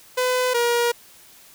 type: tone pair in turn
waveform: sawtooth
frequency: 504 / 475.7 Hz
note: B4 / A#4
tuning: +35 / +35 cents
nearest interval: minor second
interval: 100 cents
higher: first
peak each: -15 / -14 dBFS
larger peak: second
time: 0.17-0.54 / 0.54-0.92 s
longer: second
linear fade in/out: 10 ms
effects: white hiss -49 dBFS RMS until 1.54 s